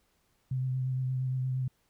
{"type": "tone with vibrato", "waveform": "sine", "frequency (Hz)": 129.4, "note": "C3", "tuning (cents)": -19, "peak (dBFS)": -28, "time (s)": [0.51, 1.68], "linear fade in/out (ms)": 5, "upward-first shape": "triangle", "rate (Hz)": 8.6, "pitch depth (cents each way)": 24, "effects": ["pink hiss -72 dBFS RMS until 1.89 s"]}